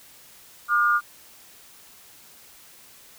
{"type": "tone pair together", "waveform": "sine", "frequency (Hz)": [1200, 1427], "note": ["D6", "F6"], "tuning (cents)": [37, 37], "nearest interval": "minor third", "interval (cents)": 300, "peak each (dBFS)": -20, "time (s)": [0.68, 1.01], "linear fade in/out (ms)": 50, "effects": ["white hiss -50 dBFS RMS until 3.18 s"]}